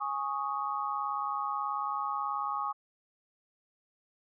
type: chord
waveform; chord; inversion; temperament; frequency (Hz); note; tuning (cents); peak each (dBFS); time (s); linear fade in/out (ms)
sine; Ab suspended fourth; none; just; 830.6 / 1107.5 / 1245.9; Ab5 / Db6 / Eb6; 0 / -2 / +2; -36 / -34 / -35; 0-2.73; 20
effects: none